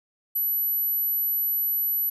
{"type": "tone", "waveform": "sine", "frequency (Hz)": 11840, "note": "F#9", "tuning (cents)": 0, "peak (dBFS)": -22, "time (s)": [0.35, 2.1], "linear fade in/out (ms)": 10, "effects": []}